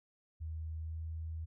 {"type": "tone with pitch glide", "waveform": "sine", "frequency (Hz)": [79.6, 80.48], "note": ["D#2", "E2"], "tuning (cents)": [40, -41], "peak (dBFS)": -38, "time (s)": [0.4, 1.46], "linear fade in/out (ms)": 20, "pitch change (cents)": 19, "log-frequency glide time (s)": [0.79, 0.97], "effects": []}